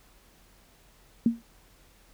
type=tone with exponential decay; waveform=sine; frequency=231.9 Hz; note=A#3; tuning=9 cents flat; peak=-15 dBFS; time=1.26-1.42 s; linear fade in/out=2 ms; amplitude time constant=33 ms; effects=added 42 Hz sine -60 dBFS peak until 2.13 s + pink hiss -60 dBFS RMS until 2.13 s